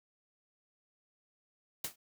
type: noise with exponential decay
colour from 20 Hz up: white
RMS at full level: -32 dBFS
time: 1.84-1.96 s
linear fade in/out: 5 ms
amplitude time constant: 26 ms
effects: none